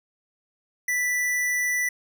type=tone; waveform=square; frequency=1975.5 Hz; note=B6; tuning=in tune; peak=-23 dBFS; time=0.88-1.89 s; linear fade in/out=5 ms; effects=none